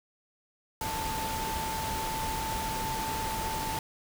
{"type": "tone in noise", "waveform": "sine", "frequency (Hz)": 885, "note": "A5", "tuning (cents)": 10, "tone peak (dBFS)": -33, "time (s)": [0.81, 3.79], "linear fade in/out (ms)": 2, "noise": "pink", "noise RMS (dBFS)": -35, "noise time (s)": [0.81, 3.79], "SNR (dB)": -1, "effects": []}